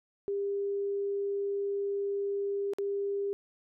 sine tone with dropouts, 400.3 Hz, G4, 36 cents sharp, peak -29 dBFS, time 0.28-3.33 s, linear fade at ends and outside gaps 0 ms, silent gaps 2.735-2.785 s, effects none

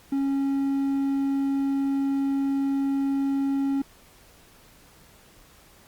triangle tone, 274.9 Hz, C#4, 14 cents flat, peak -20 dBFS, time 0.12-3.82 s, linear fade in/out 5 ms, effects pink hiss -54 dBFS RMS until 5.87 s + Opus 48 kbps

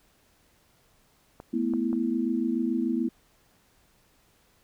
clicks, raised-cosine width 1 ms, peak -27 dBFS, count 3, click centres 1.401 / 1.737 / 1.93 s
sine chord, A suspended second, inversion none, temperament equal, 220 / 246.9 / 329.6 Hz, A3 / B3 / E4, 0 / 0 / 0 cents, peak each -30 / -27 / -29 dBFS, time 1.53-3.09 s, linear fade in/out 10 ms
effects pink hiss -64 dBFS RMS until 4.63 s

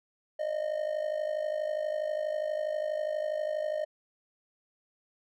triangle tone with amplitude modulation, 613 Hz, D#5, 26 cents flat, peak -24 dBFS, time 0.39-3.85 s, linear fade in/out 10 ms, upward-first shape sine, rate 52.3 Hz, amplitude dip 75%, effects none

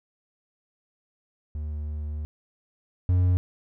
triangle tone pair in turn, 75.3 / 90.43 Hz, D2 / F#2, +44 / -39 cents, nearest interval minor third, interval 317 cents, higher second, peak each -27 / -16 dBFS, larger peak second, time 1.55-2.25 / 3.09-3.37 s, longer first, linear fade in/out 0 ms, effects none

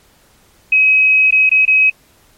sine tone with dropouts, 2542 Hz, D#7, 36 cents sharp, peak -7 dBFS, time 0.72-1.9 s, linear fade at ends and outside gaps 5 ms, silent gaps 1.308-1.323 / 1.494-1.514 / 1.653-1.677 s, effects pink hiss -51 dBFS RMS until 2.37 s + MP3 64 kbps

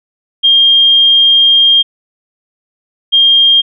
sine tone pair in turn, 3214 / 3214 Hz, G7 / G7, +43 / +43 cents, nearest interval unison, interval 0 cents, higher neither, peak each -4 dBFS, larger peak neither, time 0.43-1.83 / 3.12-3.62 s, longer first, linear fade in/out 20 ms, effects none

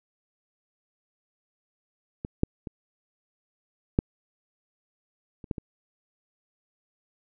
clicks, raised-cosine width 3 ms, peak -19 / -8 / -22 / -7 / -29 / -15 / -22 dBFS, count 7, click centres 2.249 / 2.434 / 2.672 / 3.989 / 5.442 / 5.512 / 5.582 s, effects none

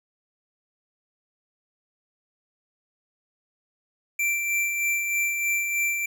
square tone with tremolo, 2349 Hz, D7, in tune, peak -22 dBFS, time 4.19-6.06 s, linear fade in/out 5 ms, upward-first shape sine, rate 3.2 Hz, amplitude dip 40%, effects none

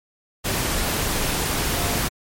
sine tone in noise, 700 Hz, F5, 4 cents sharp, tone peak -33 dBFS, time 1.72-2 s, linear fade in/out 20 ms, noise pink, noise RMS -23 dBFS, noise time 0.44-2.09 s, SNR -13 dB, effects MP3 64 kbps

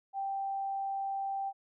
sine tone, 784 Hz, G5, in tune, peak -32 dBFS, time 0.13-1.53 s, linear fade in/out 50 ms, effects none

